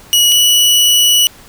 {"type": "tone pair in turn", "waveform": "sawtooth", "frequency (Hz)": [2915, 2942], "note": ["F#7", "F#7"], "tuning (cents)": [-26, -11], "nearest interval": "unison", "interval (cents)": 15, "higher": "second", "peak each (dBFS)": [-4, -4], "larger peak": "neither", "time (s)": [[0.13, 0.32], [0.32, 1.27]], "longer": "second", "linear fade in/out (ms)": 0, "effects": ["pink hiss -40 dBFS RMS until 1.48 s"]}